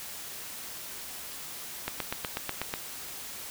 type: click train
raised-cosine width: 0.3 ms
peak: -14 dBFS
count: 8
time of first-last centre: 1.88-2.739 s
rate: 8.15 Hz
effects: white hiss -41 dBFS RMS until 3.5 s

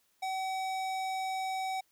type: tone with hard clipping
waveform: sine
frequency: 760 Hz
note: F#5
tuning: 46 cents sharp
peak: -34 dBFS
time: 0.22-1.81 s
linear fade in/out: 10 ms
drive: 18 dB
effects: white hiss -72 dBFS RMS until 1.91 s

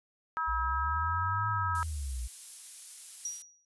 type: harmonic tone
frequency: 321.8 Hz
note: E4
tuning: 42 cents flat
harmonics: 3 / 4 / 5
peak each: -35 / -31 / -38 dBFS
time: 0.37-1.83 s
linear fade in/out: 0 ms
type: exponential two-way sweep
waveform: sine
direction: up then down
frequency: 57.6 to 107.6 to 57.6 Hz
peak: -33 dBFS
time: 0.47-2.28 s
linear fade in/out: 20 ms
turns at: 1.49 s
type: noise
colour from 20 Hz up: violet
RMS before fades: -41 dBFS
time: 1.75-3.42 s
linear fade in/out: 0 ms
type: tone with exponential decay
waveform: sine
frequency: 5770 Hz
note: F#8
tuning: 44 cents flat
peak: -31 dBFS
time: 3.25-3.65 s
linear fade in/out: 2 ms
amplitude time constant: 86 ms
effects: resampled to 24000 Hz

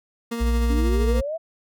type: tone with tremolo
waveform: 30% pulse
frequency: 233.1 Hz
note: A#3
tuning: in tune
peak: -22 dBFS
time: 0.31-1.21 s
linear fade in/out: 10 ms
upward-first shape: sine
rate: 13 Hz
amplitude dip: 30%
type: tone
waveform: sine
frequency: 58.6 Hz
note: A#1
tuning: 10 cents sharp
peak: -18 dBFS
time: 0.4-1.22 s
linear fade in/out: 20 ms
type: exponential sweep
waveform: sine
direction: up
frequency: 270.7 to 673 Hz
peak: -25 dBFS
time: 0.69-1.38 s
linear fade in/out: 20 ms
effects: none

